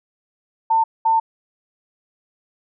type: tone bursts at uneven times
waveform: sine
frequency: 898 Hz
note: A5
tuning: 35 cents sharp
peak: -13 dBFS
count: 2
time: 0.7-0.84 / 1.05-1.2 s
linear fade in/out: 10 ms
effects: none